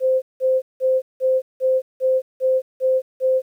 sine tone bursts, 520 Hz, C5, 11 cents flat, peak -14 dBFS, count 9, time 0-3.42 s, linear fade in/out 50 ms, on 220 ms, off 180 ms, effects 9-bit

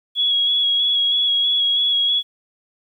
sine tone with vibrato, 3341 Hz, G#7, 10 cents sharp, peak -15 dBFS, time 0.15-2.23 s, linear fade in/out 50 ms, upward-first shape square, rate 3.1 Hz, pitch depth 15 cents each way, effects 9-bit

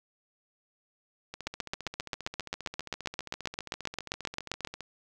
two click trains, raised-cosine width 0.2 ms, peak -22 / -14 dBFS, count 53 / 25, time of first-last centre 1.34-4.807 / 1.47-4.649 s, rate 15 / 7.55 Hz, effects none

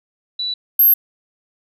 sine tone pair in turn, 3951 / 12544 Hz, B7 / G9, 0 / 0 cents, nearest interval octave + minor sixth, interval 2000 cents, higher second, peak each -20 / -8 dBFS, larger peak second, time 0.39-0.54 / 0.79-0.94 s, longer neither, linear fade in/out 5 ms, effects none

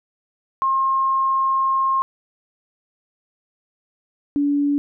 sine tone pair in turn, 1069 / 286.8 Hz, C6 / D4, +37 / -41 cents, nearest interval octave + major seventh, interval 2278 cents, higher first, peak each -16 dBFS, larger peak neither, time 0.62-2.02 / 4.36-4.78 s, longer first, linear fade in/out 0 ms, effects none

